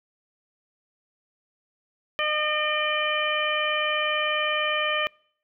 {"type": "harmonic tone with a mistuned harmonic", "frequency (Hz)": 608, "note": "D#5", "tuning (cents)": -40, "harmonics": [1, 2, 3, 4, 5], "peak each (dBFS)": [-29, -29, -29, -29, -29], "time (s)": [2.19, 5.07], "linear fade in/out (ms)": 0, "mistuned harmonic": 4, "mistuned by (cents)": -31, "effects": ["noise-tail reverb RT60 0.6 s tail -26 dB re dry"]}